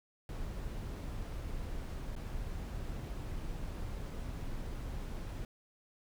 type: noise with dropouts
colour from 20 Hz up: brown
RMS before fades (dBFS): -40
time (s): 0.29-5.45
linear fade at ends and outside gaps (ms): 1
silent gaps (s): 2.153-2.163
effects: none